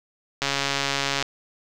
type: click train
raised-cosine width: 0.2 ms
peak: -6 dBFS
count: 113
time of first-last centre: 0.42-1.226 s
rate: 139 Hz
effects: none